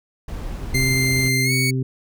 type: noise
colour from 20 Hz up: brown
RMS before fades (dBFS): -29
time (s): 0.28-1.29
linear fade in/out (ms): 5
type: harmonic tone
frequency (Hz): 130.3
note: C3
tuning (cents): -7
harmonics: 1 / 2 / 3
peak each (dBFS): -20 / -26 / -30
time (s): 0.74-1.83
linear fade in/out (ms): 5
type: tone with pitch glide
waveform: sawtooth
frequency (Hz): 2093 to 2230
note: C7 to C#7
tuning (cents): 0 to +10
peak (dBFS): -16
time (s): 0.74-1.71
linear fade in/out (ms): 10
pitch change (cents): +110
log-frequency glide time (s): 1.44-1.52
effects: none